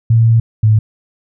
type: tone pair in turn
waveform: sine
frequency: 114.2 / 108.55 Hz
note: A#2 / A2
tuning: -35 / -23 cents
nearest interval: minor second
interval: 88 cents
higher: first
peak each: -6 dBFS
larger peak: neither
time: 0.1-0.4 / 0.63-0.79 s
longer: first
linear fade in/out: 5 ms
effects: none